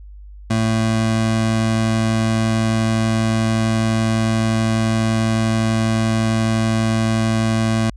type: tone pair together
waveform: square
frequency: 111.7 / 223.4 Hz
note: A2 / A3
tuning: +27 / +27 cents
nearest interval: octave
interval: 1200 cents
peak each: -19 dBFS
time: 0.5-7.9 s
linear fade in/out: 5 ms
effects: added 50 Hz sine -35 dBFS peak until 7.96 s + resampled to 22050 Hz